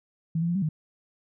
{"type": "tone with pitch steps", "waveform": "sine", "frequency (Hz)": [162.8, 169, 173.4, 195.3, 155.3], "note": ["E3", "E3", "F3", "G3", "D#3"], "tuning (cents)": [-21, 43, -12, -6, -3], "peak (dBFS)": -23, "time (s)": [0.35, 0.69], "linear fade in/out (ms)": 5, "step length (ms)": 68, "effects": []}